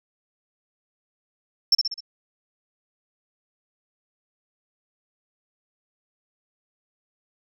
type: tone with echo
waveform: sine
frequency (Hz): 5380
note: E8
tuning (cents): +34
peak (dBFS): -10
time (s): 1.72-1.75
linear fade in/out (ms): 5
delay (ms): 64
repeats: 4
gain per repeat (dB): -6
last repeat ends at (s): 2.006
effects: tanh soft clip ceiling -12 dBFS